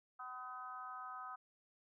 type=harmonic tone; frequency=252.5 Hz; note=B3; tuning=39 cents sharp; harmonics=3 / 4 / 5 / 6; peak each=-53 / -53 / -47 / -57 dBFS; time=0.19-1.36 s; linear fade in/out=10 ms; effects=none